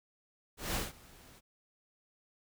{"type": "noise with ADSR envelope", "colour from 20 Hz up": "pink", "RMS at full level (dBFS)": -33, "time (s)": [0.57, 1.41], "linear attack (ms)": 180, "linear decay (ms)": 170, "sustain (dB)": -24, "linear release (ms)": 31, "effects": []}